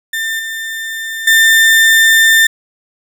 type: tone with level steps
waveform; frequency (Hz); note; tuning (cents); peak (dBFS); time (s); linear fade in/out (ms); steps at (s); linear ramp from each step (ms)
35% pulse; 1795; A6; +34; -14 / -18 / -4; 0.13-2.47; 5; 0.39 / 1.27; 5
effects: none